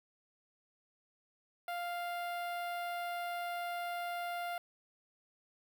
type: tone with notch filter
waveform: sawtooth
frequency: 698.5 Hz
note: F5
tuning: in tune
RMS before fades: -39 dBFS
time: 1.68-4.58 s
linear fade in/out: 2 ms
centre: 6600 Hz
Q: 0.52
effects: 12-bit